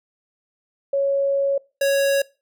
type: tone pair in turn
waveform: sine / square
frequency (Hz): 554.4 / 554.4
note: C#5 / C#5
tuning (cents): 0 / 0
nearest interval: unison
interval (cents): 0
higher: neither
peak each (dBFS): -17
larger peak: neither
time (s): 0.93-1.58 / 1.81-2.22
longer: first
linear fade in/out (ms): 5
effects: noise-tail reverb RT60 0.3 s tail -22 dB re dry